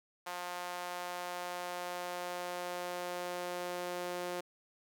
sawtooth tone with high-pass filter sweep, 177.7 Hz, F3, 30 cents sharp, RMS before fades -40 dBFS, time 0.26-4.41 s, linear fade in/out 10 ms, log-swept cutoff 800 to 440 Hz, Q 1.6, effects none

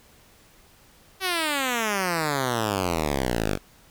5% pulse exponential sweep, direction down, 388.5 to 47.13 Hz, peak -12 dBFS, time 1.2-3.59 s, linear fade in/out 50 ms, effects pink hiss -55 dBFS RMS until 3.9 s

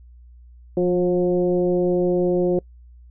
sine tone with frequency modulation, 357.1 Hz, F4, 39 cents sharp, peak -16 dBFS, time 0.77-2.59 s, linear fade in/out 2 ms, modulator 180 Hz, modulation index 1, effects noise-tail reverb RT60 0.1 s tail -26 dB re dry + added 60 Hz sine -43 dBFS peak until 3.1 s

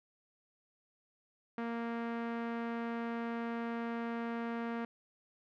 sawtooth tone with low-pass filter, 232.6 Hz, A#3, 4 cents flat, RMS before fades -38 dBFS, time 1.58-4.85 s, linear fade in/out 2 ms, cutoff 1800 Hz, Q 1.2, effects none

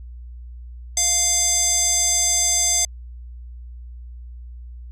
square tone with band-pass filter, 698.5 Hz, F5, in tune, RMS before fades -19 dBFS, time 0.97-2.85 s, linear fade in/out 2 ms, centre 7000 Hz, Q 8.9, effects added 60 Hz sine -34 dBFS peak until 4.91 s

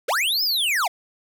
square linear two-way sweep, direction up then down, 370 to 5274 to 627 Hz, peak -20 dBFS, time 0.08-0.88 s, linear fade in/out 10 ms, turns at 0.43 s, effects none

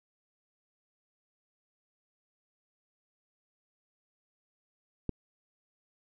click, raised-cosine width 3 ms, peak -18 dBFS, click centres 5.093 s, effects none

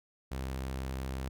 sawtooth tone, 65.8 Hz, C2, 10 cents sharp, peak -31 dBFS, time 0.31-1.29 s, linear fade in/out 10 ms, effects none

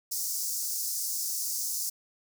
pink high-pass noise, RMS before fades -32 dBFS, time 0.11-1.9 s, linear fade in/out 10 ms, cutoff 5100 Hz, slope 48 dB/octave, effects none

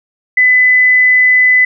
sine tone, 2006 Hz, B6, 26 cents sharp, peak -5 dBFS, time 0.37-1.65 s, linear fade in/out 5 ms, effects none

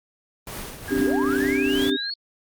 pink noise with tremolo, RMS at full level -32 dBFS, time 0.47-1.9 s, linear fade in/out 2 ms, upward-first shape triangle, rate 2.4 Hz, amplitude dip 65%
sine tone, 1629 Hz, G#6, 34 cents flat, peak -31 dBFS, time 0.88-2.1 s, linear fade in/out 2 ms
sine chord, C suspended second, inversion none, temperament equal, 261.6 / 293.7 / 392 Hz, C4 / D4 / G4, 0 / 0 / 0 cents, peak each -24 dBFS, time 0.9-1.97 s, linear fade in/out 20 ms
sine linear sweep, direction up, 150 to 4435 Hz, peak -27 dBFS, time 0.99-2.14 s, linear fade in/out 5 ms
effects Opus 24 kbps

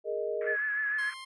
sine chord, Ab suspended second, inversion none, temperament equal, 415.3 / 466.2 / 622.3 Hz, Ab4 / Bb4 / Eb5, 0 / 0 / 0 cents, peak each -34 dBFS, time 0.04-0.57 s, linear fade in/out 50 ms
pink band-pass noise, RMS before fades -45 dBFS, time 0.41-1.14 s, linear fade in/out 2 ms, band 1300 to 2100 Hz, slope 48 dB/octave
sine tone with vibrato, 1700 Hz, G#6, 40 cents sharp, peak -28 dBFS, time 0.46-1.11 s, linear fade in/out 20 ms, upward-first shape triangle, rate 6.5 Hz, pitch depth 43 cents each way
15% pulse tone, 1055 Hz, C6, 14 cents sharp, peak -35 dBFS, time 0.98-1.25 s, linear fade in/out 10 ms
effects resampled to 24000 Hz

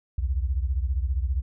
sine beating tone pair, 62 / 77 Hz, B1 / D#2, +7 / -17 cents, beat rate 15 Hz, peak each -24 / -28 dBFS, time 0.18-1.42 s, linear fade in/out 5 ms, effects none

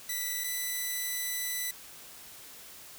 5% pulse tone pair in turn, 1975.5 / 1986.7 Hz, B6 / B6, 0 / +10 cents, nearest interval unison, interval 10 cents, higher second, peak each -21 dBFS, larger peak neither, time 0.09-0.44 / 0.44-1.71 s, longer second, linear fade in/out 5 ms, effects white hiss -49 dBFS RMS until 2.98 s

